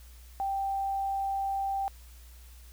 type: tone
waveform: sine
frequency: 784 Hz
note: G5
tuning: in tune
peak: -28 dBFS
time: 0.4-1.88 s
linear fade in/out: 0 ms
effects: added 60 Hz sine -48 dBFS peak until 2.72 s + white hiss -58 dBFS RMS until 2.72 s